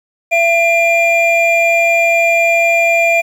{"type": "tone pair together", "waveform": "triangle", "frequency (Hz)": [674.7, 2396], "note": ["E5", "D7"], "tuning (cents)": [40, 34], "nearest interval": "octave + minor seventh", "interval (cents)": 2194, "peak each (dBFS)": -10, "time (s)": [0.31, 3.22], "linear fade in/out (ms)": 20, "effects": ["7-bit"]}